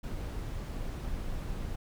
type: noise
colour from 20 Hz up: brown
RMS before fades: -36 dBFS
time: 0.03-1.76 s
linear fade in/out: 10 ms
effects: none